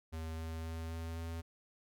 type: tone with pitch steps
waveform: square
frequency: 80.5 / 81.06 / 81.62 / 82.19 / 82.76 Hz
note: E2 / E2 / E2 / E2 / E2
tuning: -41 / -29 / -17 / -5 / +7 cents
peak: -40 dBFS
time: 0.12-1.42 s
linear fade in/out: 20 ms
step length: 260 ms
effects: none